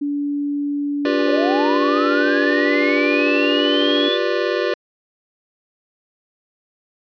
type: tone with pitch glide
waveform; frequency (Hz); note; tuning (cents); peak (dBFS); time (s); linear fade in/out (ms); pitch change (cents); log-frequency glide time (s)
sine; 287.8 to 289.8; D4 to D4; -35 to -23; -19; 0.01-4.09; 10; +12; 1.15-1.44
type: chord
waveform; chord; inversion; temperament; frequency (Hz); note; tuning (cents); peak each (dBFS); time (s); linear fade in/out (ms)
square; G dominant seventh; third; just; 352.8 / 392 / 490 / 588; F4 / G4 / B4 / D5; +18 / 0 / -14 / +2; -24; 1.05-4.74; 2
type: tone with tremolo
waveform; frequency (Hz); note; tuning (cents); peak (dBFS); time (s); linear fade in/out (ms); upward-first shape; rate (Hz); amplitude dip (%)
25% pulse; 415.3; G#4; 0; -29; 1.11-4.09; 50; triangle; 13; 100
type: linear sweep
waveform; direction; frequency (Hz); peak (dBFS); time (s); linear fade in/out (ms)
sine; up; 493.9 to 3518; -20; 1.25-4.19; 50
effects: resampled to 11025 Hz